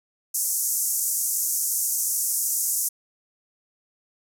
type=band-pass noise; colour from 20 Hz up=white; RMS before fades=-25 dBFS; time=0.34-2.89 s; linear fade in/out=10 ms; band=5900 to 14000 Hz; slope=48 dB/octave; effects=none